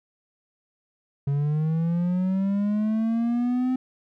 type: linear sweep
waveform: triangle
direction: up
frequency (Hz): 138.59 to 258.4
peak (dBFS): -19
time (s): 1.27-3.76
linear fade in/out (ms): 5
effects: none